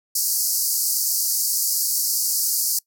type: band-pass noise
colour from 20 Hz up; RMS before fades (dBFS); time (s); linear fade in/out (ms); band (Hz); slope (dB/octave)
white; -22; 0.15-2.79; 5; 4500 to 16000; 96
effects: noise-tail reverb RT60 0.1 s tail -23 dB re dry